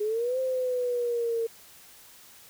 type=exponential two-way sweep; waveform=sine; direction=up then down; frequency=411.9 to 523.3 to 454.1 Hz; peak=-25 dBFS; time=0-1.47 s; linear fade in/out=10 ms; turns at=0.39 s; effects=white hiss -52 dBFS RMS until 2.49 s